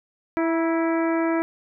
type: harmonic tone with a mistuned harmonic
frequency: 329.6 Hz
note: E4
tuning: in tune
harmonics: 1 / 2 / 3 / 4 / 5 / 6 / 7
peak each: -21 / -27 / -31 / -33 / -35 / -37 / -38 dBFS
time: 0.37-1.42 s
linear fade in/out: 0 ms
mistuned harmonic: 3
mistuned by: -32 cents
effects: none